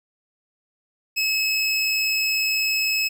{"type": "tone", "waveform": "25% pulse", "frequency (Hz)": 2583, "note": "E7", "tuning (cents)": -36, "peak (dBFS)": -16, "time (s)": [1.16, 3.09], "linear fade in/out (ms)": 20, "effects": []}